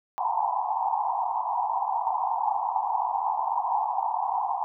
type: band-pass noise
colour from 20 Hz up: white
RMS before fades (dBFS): -27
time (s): 0.18-4.64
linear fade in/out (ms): 0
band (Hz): 740 to 1000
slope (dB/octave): 96
effects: none